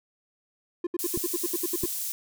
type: tone bursts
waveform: triangle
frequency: 349.2 Hz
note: F4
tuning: in tune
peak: -23 dBFS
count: 11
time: 0.84-1.859 s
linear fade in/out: 5 ms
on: 29 ms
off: 70 ms
type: high-pass noise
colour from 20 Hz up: pink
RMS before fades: -32 dBFS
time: 0.99-2.12 s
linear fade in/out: 0 ms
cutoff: 8900 Hz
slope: 12 dB/octave
type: clicks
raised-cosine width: 3 ms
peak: -20 dBFS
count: 2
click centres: 1.175 / 1.837 s
effects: none